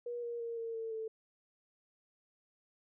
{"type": "tone with pitch steps", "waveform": "sine", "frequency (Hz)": [480, 472.3, 464.7, 457.3, 449.9, 442.7], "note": ["B4", "A#4", "A#4", "A#4", "A4", "A4"], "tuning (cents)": [-49, 23, -5, -33, 39, 11], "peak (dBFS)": -37, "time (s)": [0.06, 1.08], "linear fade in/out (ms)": 5, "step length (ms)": 170, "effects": []}